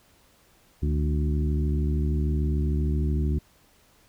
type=harmonic tone with a mistuned harmonic; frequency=73.2 Hz; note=D2; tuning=5 cents flat; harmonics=1 / 2 / 3 / 4 / 5; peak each=-23 / -29 / -33 / -35 / -37 dBFS; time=0.82-3.39 s; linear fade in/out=10 ms; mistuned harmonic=2; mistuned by=+66 cents; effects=pink hiss -60 dBFS RMS until 4.08 s